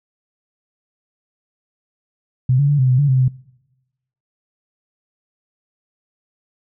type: tone with pitch steps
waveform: sine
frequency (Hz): 128 / 142.3 / 145.1 / 129.4 / 126.9 / 143.7 / 130.6 / 129.1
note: C3 / C#3 / D3 / C3 / B2 / D3 / C3 / C3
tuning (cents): -38 / +46 / -21 / -19 / +47 / -37 / -3 / -23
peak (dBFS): -11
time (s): 2.49-3.282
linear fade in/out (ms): 5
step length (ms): 99
effects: noise-tail reverb RT60 1.0 s tail -23 dB re dry